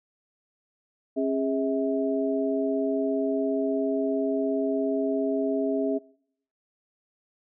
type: tone cluster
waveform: sine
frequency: 271.1 / 411.2 / 646 Hz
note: C#4 / G#4 / E5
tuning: -38 / -17 / -35 cents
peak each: -26 / -28 / -29 dBFS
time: 1.16-5.99 s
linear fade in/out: 20 ms
effects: noise-tail reverb RT60 0.7 s tail -24 dB re dry